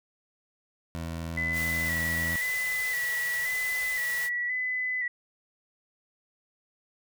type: tone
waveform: 20% pulse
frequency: 82.6 Hz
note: E2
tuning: 4 cents sharp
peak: -28 dBFS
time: 0.95-2.36 s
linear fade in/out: 0 ms
type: tone with vibrato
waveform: sine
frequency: 1975.5 Hz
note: B6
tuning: in tune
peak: -27 dBFS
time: 1.37-5.08 s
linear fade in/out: 5 ms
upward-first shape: square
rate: 0.96 Hz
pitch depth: 29 cents each way
type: band-stop noise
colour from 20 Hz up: white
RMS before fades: -38 dBFS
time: 1.52-4.3 s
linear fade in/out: 50 ms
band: 170 to 390 Hz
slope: 96 dB/octave
effects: none